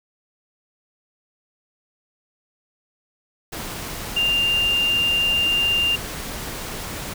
sine tone in noise, 2794 Hz, F7, in tune, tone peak -17 dBFS, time 4.16-5.96 s, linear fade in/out 10 ms, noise pink, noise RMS -31 dBFS, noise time 3.52-7.14 s, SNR +11 dB, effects none

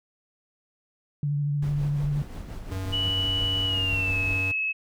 sine tone with vibrato, 144.9 Hz, D3, 23 cents flat, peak -23 dBFS, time 1.23-2.22 s, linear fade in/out 2 ms, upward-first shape triangle, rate 13 Hz, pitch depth 31 cents each way
brown noise with tremolo, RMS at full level -34 dBFS, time 1.62-4.41 s, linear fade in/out 5 ms, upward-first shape sine, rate 5.7 Hz, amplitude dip 45%
square tone, 94.8 Hz, F#2, 43 cents sharp, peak -30 dBFS, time 2.71-4.52 s, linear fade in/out 10 ms
sine tone with pitch glide, 2950 to 2583 Hz, F#7 to E7, -6 to -36 cents, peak -24 dBFS, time 2.92-4.73 s, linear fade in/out 20 ms, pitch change -230 cents, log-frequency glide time 3.65-4.18 s
effects none

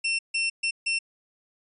sawtooth tone bursts at uneven times, 2700 Hz, E7, 41 cents sharp, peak -20 dBFS, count 4, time 0.04-0.19 / 0.34-0.5 / 0.63-0.71 / 0.86-0.99 s, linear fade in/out 10 ms, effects resampled to 22050 Hz

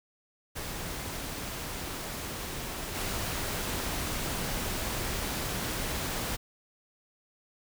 pink noise with level steps, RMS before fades -37 / -33 dBFS, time 0.55-6.37 s, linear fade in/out 20 ms, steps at 2.94 s, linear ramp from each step 20 ms, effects none

